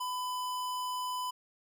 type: tone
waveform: square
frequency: 1002 Hz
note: B5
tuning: 25 cents sharp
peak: -34 dBFS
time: 0-1.31 s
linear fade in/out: 10 ms
effects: none